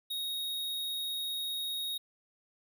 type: tone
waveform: square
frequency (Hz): 3755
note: A#7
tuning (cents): +12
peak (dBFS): -34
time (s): 0.1-1.98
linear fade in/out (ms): 10
effects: none